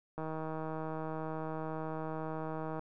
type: click train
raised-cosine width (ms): 1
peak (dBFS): -26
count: 414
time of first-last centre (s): 0.18-2.794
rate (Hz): 158
effects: none